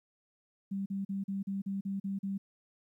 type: tone bursts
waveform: sine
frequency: 196 Hz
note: G3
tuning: in tune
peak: -32 dBFS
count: 9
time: 0.71-2.38 s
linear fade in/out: 10 ms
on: 150 ms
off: 40 ms
effects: 12-bit